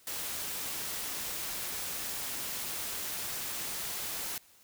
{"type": "noise", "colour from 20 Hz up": "white", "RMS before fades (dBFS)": -37, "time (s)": [0.07, 4.38], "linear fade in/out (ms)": 2, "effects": ["white hiss -61 dBFS RMS until 4.63 s"]}